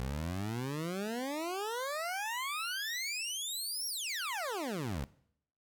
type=exponential two-way sweep; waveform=20% pulse; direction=up then down; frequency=61.74 to 5680 to 61.74 Hz; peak=-30 dBFS; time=0-5.04 s; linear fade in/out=0 ms; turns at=3.87 s; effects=noise-tail reverb RT60 0.7 s tail -20 dB re dry